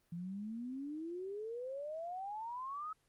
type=exponential sweep; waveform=sine; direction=up; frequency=166.7 to 1293 Hz; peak=-40 dBFS; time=0.12-2.93 s; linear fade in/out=5 ms; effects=pink hiss -75 dBFS RMS until 3.08 s + Opus 24 kbps